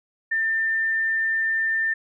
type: tone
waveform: sine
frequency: 1794 Hz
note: A6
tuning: 33 cents sharp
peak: -20 dBFS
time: 0.31-1.94 s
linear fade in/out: 10 ms
effects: none